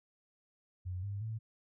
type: tone with pitch steps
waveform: sine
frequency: 91.1 / 100.5 / 110.87 Hz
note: F#2 / G2 / A2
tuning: -26 / +44 / +14 cents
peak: -36 dBFS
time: 0.85-1.39 s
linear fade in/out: 20 ms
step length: 180 ms
effects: none